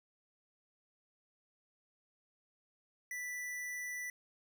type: tone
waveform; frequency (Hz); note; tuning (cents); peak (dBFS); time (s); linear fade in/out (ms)
square; 1975.5; B6; 0; -40; 3.11-4.1; 2
effects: none